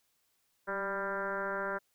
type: tone with frequency modulation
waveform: sine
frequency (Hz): 987.8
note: B5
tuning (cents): 0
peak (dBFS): -32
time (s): 0.67-1.79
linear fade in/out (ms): 20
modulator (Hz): 199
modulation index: 3.4
effects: white hiss -75 dBFS RMS until 1.94 s